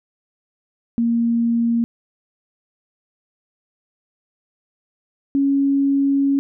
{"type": "tone pair in turn", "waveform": "sine", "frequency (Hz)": [233.1, 277.2], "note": ["A#3", "C#4"], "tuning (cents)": [0, 0], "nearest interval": "minor third", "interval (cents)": 300, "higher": "second", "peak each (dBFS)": [-15, -14], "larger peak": "second", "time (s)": [[0.98, 1.84], [5.35, 6.39]], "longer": "second", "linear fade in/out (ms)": 0, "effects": []}